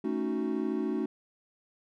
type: chord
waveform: triangle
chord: D# half-diminished seventh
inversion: second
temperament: equal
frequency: 220 / 277.2 / 311.1 / 370 Hz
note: A3 / C#4 / D#4 / F#4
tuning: 0 / 0 / 0 / 0 cents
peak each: -32 dBFS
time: 0.04-1.06 s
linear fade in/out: 5 ms
effects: none